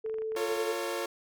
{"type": "tone", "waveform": "sine", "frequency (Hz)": 440, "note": "A4", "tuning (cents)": 0, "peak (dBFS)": -31, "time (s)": [0.04, 0.73], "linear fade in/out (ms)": 10}
{"type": "clicks", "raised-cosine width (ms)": 0.5, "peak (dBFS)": -35, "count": 11, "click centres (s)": [0.062, 0.097, 0.142, 0.185, 0.22, 0.32, 0.352, 0.405, 0.486, 0.517, 0.565]}
{"type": "chord", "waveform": "sawtooth", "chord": "F augmented", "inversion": "none", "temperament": "equal with one note detuned", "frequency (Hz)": [349.2, 451.3, 554.4], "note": ["F4", "A4", "C#5"], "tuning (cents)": [0, 44, 0], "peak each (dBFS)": -32, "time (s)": [0.36, 1.06], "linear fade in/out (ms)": 5}
{"effects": []}